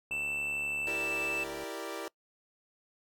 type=click train; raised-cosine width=1 ms; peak=-34 dBFS; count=111; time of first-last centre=0.11-1.634 s; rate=72.2 Hz
type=tone with pitch glide; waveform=triangle; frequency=2661 to 2644 Hz; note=E7 to E7; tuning=+16 to +5 cents; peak=-30 dBFS; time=0.11-1.44 s; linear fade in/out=5 ms; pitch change=-11 cents; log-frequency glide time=0.58-1.2 s
type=chord; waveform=sawtooth; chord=E half-diminished seventh; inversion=none; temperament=equal; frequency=329.6 / 392 / 466.2 / 587.3 Hz; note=E4 / G4 / Bb4 / D5; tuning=0 / 0 / 0 / 0 cents; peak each=-39 dBFS; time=0.87-2.08 s; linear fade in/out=0 ms
effects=noise-tail reverb RT60 0.1 s tail -23 dB re dry